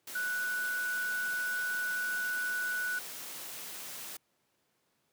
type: tone in noise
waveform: sine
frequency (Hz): 1480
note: F#6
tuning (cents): 0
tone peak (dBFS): -31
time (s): 0.15-2.99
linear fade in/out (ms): 5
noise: white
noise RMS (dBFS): -43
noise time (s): 0.07-4.17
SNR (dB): +9
effects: pink hiss -75 dBFS RMS until 5.12 s + high-pass 150 Hz 12 dB/octave